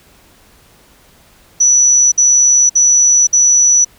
sine tone bursts, 5920 Hz, F#8, in tune, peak -6 dBFS, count 4, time 1.6-3.848 s, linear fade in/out 10 ms, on 520 ms, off 56 ms, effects pink hiss -47 dBFS RMS until 3.98 s

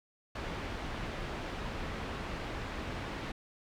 pink low-pass noise, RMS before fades -39 dBFS, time 0.35-3.32 s, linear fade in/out 5 ms, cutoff 2900 Hz, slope 12 dB/octave, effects none

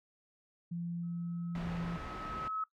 sine tone with pitch glide, 171.4 to 170.22 Hz, F3 to F3, -32 to -44 cents, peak -35 dBFS, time 0.71-1.97 s, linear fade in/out 10 ms, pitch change -12 cents, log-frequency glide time 1.47-1.71 s
sine tone with exponential growth, 1288 Hz, E6, 41 cents flat, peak -32 dBFS, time 1.03-2.64 s, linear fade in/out 5 ms, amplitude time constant 350 ms
pink low-pass noise, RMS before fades -44 dBFS, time 1.55-2.48 s, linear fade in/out 2 ms, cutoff 2300 Hz, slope 12 dB/octave
effects noise-tail reverb RT60 0.1 s tail -17 dB re dry

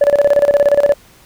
sine tone with tremolo, 574 Hz, D5, 40 cents flat, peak -4 dBFS, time 0.01-0.94 s, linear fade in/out 5 ms, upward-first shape square, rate 17 Hz, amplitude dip 80%, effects tanh soft clip ceiling -4 dBFS + pink hiss -46 dBFS RMS until 1.25 s

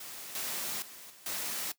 white noise with level steps, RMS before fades -44 / -36 / -49 / -55 / -36 dBFS, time 0-1.72 s, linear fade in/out 5 ms, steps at 0.35 / 0.82 / 1.1 / 1.26 s, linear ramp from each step 2 ms, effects noise-tail reverb RT60 0.1 s tail -17 dB re dry + high-pass 150 Hz 12 dB/octave

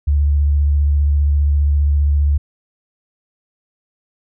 sine tone with vibrato, 72.4 Hz, D2, 24 cents flat, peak -11 dBFS, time 0.07-2.38 s, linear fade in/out 10 ms, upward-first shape triangle, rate 15 Hz, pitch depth 32 cents each way, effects none

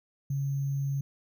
sine tone with sample-and-hold, 138.59 Hz, C#3, in tune, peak -27 dBFS, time 0.3-1.01 s, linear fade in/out 5 ms, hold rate 6300 Hz, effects none

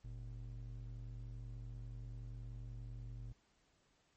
triangle ring-modulated tone, 82 Hz, E2, 9 cents flat, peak -40 dBFS, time 0.04-3.33 s, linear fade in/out 10 ms, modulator 35.2 Hz, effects pink hiss -75 dBFS RMS until 4.16 s + MP3 32 kbps

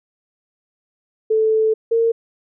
sine tone pair in turn, 438.7 / 458.2 Hz, A4 / A#4, -5 / -30 cents, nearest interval minor second, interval 75 cents, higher second, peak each -13 dBFS, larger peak neither, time 1.3-1.74 / 1.91-2.12 s, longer first, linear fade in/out 10 ms, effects none

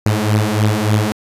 sawtooth beating tone pair, 104.8 / 108.2 Hz, G#2 / A2, +16 / -29 cents, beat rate 3.4 Hz, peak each -12 dBFS, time 0.06-1.12 s, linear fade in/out 0 ms, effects resampled to 32000 Hz

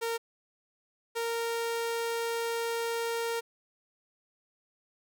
sawtooth tone pair in turn, 460.8 / 463.1 Hz, A#4 / A#4, -20 / -11 cents, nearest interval unison, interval 9 cents, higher second, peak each -26 dBFS, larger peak neither, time 0.01-0.18 / 1.15-3.41 s, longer second, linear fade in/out 20 ms, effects none

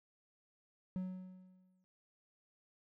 triangle tone with exponential decay, 185 Hz, F#3, in tune, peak -33 dBFS, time 0.96-1.84 s, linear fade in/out 0 ms, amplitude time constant 190 ms, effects none

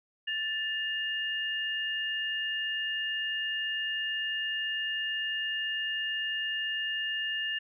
sine tone pair together, 1760 / 2831 Hz, A6 / F7, 0 / +23 cents, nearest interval minor sixth, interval 823 cents, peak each -33 / -32 dBFS, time 0.27-7.59 s, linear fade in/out 10 ms, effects none

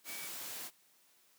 sine tone in noise, 2276 Hz, C#7, 45 cents sharp, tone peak -48 dBFS, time 0.05-0.3 s, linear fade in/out 50 ms, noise white, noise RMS -44 dBFS, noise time 0.04-0.71 s, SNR -7 dB, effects white hiss -68 dBFS RMS until 1.38 s + high-pass 150 Hz 12 dB/octave

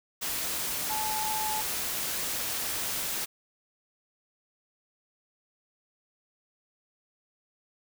sine tone in noise, 864 Hz, A5, 32 cents flat, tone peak -31 dBFS, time 0.89-1.62 s, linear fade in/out 20 ms, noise white, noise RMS -32 dBFS, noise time 0.21-3.26 s, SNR -2 dB, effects none

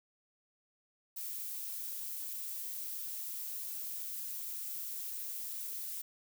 violet noise, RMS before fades -41 dBFS, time 1.16-6.02 s, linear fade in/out 10 ms, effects none

